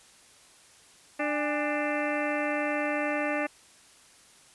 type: harmonic tone with a mistuned harmonic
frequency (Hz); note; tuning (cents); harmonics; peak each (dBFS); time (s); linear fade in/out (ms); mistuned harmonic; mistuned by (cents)
296.3; D4; +15; 1 / 2 / 3 / 4 / 5 / 6 / 7 / 8 / 9; -32 / -31 / -36 / -38 / -40 / -35 / -37 / -41 / -39; 1.19-3.47; 10; 3; -130
effects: white hiss -56 dBFS RMS until 4.54 s + resampled to 24000 Hz